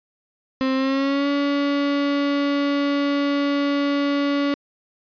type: tone with pitch glide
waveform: 35% pulse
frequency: 263.5 to 284 Hz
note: C4 to C#4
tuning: +12 to +42 cents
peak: -17 dBFS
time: 0.61-4.54 s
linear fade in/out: 0 ms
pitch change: +130 cents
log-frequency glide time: 0.75-1.28 s
effects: resampled to 11025 Hz